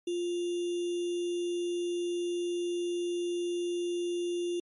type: tone with sample-and-hold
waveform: sine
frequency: 349.2 Hz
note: F4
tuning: in tune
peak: -29 dBFS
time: 0.07-4.6 s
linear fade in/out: 5 ms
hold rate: 3150 Hz
effects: MP3 48 kbps